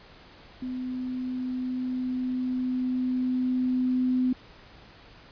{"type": "tone with level ramp", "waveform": "sine", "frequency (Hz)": 253.9, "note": "B3", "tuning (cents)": 48, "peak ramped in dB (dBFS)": [-30, -21], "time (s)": [0.62, 4.33], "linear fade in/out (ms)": 5, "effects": ["pink hiss -51 dBFS RMS until 5.31 s", "resampled to 11025 Hz"]}